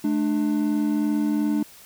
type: tone pair together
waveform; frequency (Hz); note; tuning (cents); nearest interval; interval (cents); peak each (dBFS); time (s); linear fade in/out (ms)
triangle; 215 / 297.7; A3 / D4; -40 / +24; tritone; 564; -22 / -20; 0.04-1.63; 5
effects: white hiss -48 dBFS RMS until 1.85 s